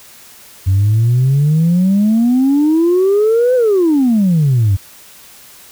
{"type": "exponential two-way sweep", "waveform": "sine", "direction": "up then down", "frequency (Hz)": [92.2, 515, 92.2], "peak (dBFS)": -7, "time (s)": [0.66, 4.77], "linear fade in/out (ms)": 20, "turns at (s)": 3.55, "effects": ["tanh soft clip ceiling -6 dBFS", "white hiss -40 dBFS RMS until 5.71 s"]}